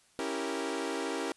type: chord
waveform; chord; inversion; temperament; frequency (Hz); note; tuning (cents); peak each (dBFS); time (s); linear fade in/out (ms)
sawtooth; C# diminished seventh; none; equal; 277.2 / 329.6 / 392 / 466.2; C#4 / E4 / G4 / Bb4; 0 / 0 / 0 / 0; -34; 0.19-1.32; 0
effects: white hiss -65 dBFS RMS until 1.36 s + resampled to 24000 Hz